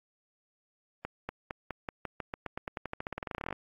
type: accelerating click train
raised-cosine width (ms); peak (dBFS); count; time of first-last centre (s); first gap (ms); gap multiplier
0.5; -20; 29; 1.05-3.527; 240; 0.91
effects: AAC 32 kbps